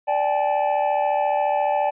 triangle chord, D suspended fourth, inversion none, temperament equal with one note detuned, 587.3 / 784 / 858.4 Hz, D5 / G5 / A5, 0 / 0 / -43 cents, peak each -21 dBFS, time 0.07-1.91 s, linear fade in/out 20 ms, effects resampled to 8000 Hz

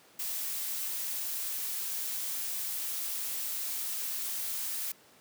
blue noise, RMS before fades -35 dBFS, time 0.19-4.92 s, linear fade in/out 5 ms, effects pink hiss -59 dBFS RMS until 5.2 s + high-pass 200 Hz 12 dB/octave

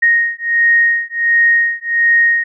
sine beating tone pair, 1864.7 / 1866.1 Hz, A#6 / A#6, 0 / +1 cents, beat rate 1.4 Hz, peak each -13 dBFS, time 0.02-2.44 s, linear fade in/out 10 ms, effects none

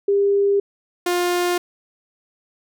sine / sawtooth tone pair in turn, 400.6 / 353.6 Hz, G4 / F4, +38 / +22 cents, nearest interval major second, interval 216 cents, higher first, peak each -14 dBFS, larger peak neither, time 0.08-0.6 / 1.06-1.58 s, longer neither, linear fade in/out 5 ms, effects none

